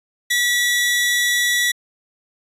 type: tone pair together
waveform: sawtooth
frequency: 1944 / 3466 Hz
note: B6 / A7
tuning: -28 / -27 cents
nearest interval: minor seventh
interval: 1001 cents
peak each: -13 / -21 dBFS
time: 0.3-1.72 s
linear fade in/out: 10 ms
effects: resampled to 32000 Hz